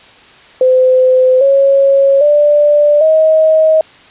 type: tone with pitch steps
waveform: sine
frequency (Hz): 513 / 549.8 / 589.3 / 631.6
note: C5 / C#5 / D5 / D#5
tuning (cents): -34 / -14 / +6 / +26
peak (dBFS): -5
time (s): 0.61-3.81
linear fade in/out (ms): 2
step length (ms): 800
effects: white hiss -40 dBFS RMS until 4.1 s + resampled to 8000 Hz